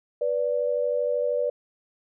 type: tone pair together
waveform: sine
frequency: 491 / 583.9 Hz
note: B4 / D5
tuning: -10 / -10 cents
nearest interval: minor third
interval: 300 cents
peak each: -25 dBFS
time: 0.21-1.5 s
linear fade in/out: 5 ms
effects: none